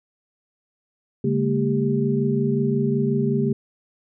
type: tone cluster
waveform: sine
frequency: 140.8 / 203.2 / 228.7 / 396 Hz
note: C#3 / G#3 / A#3 / G4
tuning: +27 / -38 / -33 / +18 cents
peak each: -23 / -26 / -23 / -24 dBFS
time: 1.24-3.53 s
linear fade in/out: 5 ms
effects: none